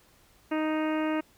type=harmonic tone; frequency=311 Hz; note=D#4; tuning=1 cent flat; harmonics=1 / 2 / 3 / 4 / 5 / 6 / 7 / 8 / 9; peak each=-27 / -33 / -37 / -39 / -41 / -43 / -44 / -45 / -46 dBFS; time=0.51-1.21 s; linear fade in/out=10 ms; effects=pink hiss -61 dBFS RMS until 1.37 s